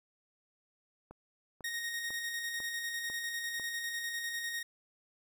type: click train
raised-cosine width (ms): 1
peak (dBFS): -35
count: 6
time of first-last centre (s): 1.11-3.598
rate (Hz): 2.01
type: tone with tremolo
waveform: sawtooth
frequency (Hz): 1864.7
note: A#6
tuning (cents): 0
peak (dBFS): -31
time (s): 1.64-4.63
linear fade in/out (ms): 5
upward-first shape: square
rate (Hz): 10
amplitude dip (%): 30
effects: 11-bit